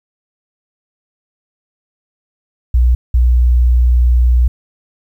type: tone pair in turn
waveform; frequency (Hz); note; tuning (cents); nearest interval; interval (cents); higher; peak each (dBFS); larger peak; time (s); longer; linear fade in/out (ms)
sine; 61 / 61; B1 / B1; -21 / -21; unison; 0; neither; -6; neither; 2.74-2.95 / 3.14-4.48; second; 5
effects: tanh soft clip ceiling -2 dBFS + 8-bit